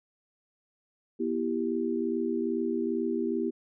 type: chord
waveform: sine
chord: E minor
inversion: second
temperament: equal with one note detuned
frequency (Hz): 242.7 / 329.6 / 392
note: B3 / E4 / G4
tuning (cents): -30 / 0 / 0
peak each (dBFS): -31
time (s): 1.19-3.51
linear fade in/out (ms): 20
effects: none

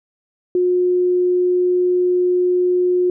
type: tone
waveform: sine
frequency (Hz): 360.1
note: F#4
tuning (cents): -47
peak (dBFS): -13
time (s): 0.55-3.1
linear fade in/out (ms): 2
effects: none

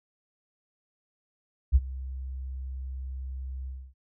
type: tone with ADSR envelope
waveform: sine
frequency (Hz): 65.41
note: C2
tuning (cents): 0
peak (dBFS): -13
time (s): 1.72-3.94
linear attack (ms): 35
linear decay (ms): 38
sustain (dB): -20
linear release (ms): 270
effects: none

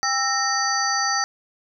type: tone cluster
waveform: sine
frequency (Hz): 801 / 1329 / 1851 / 4634 / 5960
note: G5 / E6 / A#6 / D8 / F#8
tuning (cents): +37 / +14 / -13 / -24 / +12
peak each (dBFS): -26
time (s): 0.03-1.24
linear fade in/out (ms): 0
effects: none

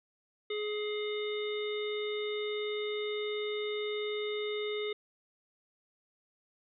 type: harmonic tone with a mistuned harmonic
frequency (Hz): 420.7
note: G#4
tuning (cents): +22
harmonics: 1 / 3 / 5 / 7 / 9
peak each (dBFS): -33 / -48 / -42 / -48 / -42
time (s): 0.5-4.93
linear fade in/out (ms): 5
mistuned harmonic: 9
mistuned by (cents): -61
effects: none

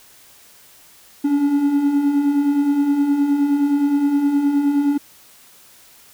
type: beating tone pair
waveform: triangle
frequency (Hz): 277.2 / 286.8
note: C#4 / D4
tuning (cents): 0 / -41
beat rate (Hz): 9.6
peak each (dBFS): -22 / -13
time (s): 1.24-4.98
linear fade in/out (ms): 10
effects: white hiss -48 dBFS RMS until 6.13 s

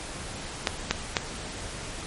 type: clicks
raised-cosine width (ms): 0.2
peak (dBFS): -4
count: 3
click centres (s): 0.672 / 0.91 / 1.168
effects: pink hiss -37 dBFS RMS until 2.06 s + MP3 48 kbps

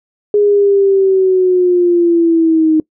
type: linear sweep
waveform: sine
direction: down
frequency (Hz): 415.3 to 311.1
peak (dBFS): -7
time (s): 0.34-2.8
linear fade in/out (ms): 2
effects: noise-tail reverb RT60 0.1 s tail -23 dB re dry

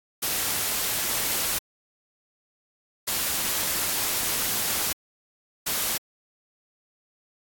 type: noise bursts at uneven times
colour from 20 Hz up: white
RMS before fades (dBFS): -26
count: 3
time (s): 0.22-1.59 / 3.07-4.93 / 5.66-5.98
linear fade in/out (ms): 10
effects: AAC 64 kbps

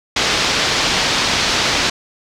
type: low-pass noise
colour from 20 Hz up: white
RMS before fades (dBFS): -17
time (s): 0.16-1.9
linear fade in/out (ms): 5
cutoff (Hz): 5300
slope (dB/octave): 24
effects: none

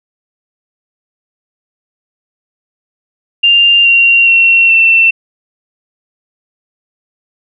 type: tone with pitch steps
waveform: sine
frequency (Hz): 2794 / 2759 / 2724 / 2689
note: F7 / F7 / F7 / E7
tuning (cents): 0 / -22 / -44 / +34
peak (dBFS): -4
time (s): 3.43-5.11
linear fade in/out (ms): 10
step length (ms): 420
effects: none

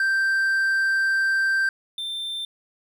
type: tone pair in turn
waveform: triangle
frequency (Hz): 1568 / 3570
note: G6 / A7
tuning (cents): 0 / +24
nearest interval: octave + major second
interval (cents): 1424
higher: second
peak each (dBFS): -17 / -26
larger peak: first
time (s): 0-1.69 / 1.98-2.45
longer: first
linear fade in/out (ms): 2
effects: none

